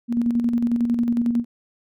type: tone with tremolo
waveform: sine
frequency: 236.7 Hz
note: A#3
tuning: 27 cents sharp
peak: -16 dBFS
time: 0.08-1.45 s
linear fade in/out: 50 ms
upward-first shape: square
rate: 11 Hz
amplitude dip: 45%
effects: none